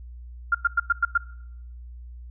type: tone bursts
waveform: sine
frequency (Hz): 1396.9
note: F6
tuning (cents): 0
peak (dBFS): -16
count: 6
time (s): 0.52-1.177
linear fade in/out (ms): 5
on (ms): 27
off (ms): 99
effects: noise-tail reverb RT60 0.8 s tail -22 dB re dry + added 60 Hz sine -38 dBFS peak until 2.3 s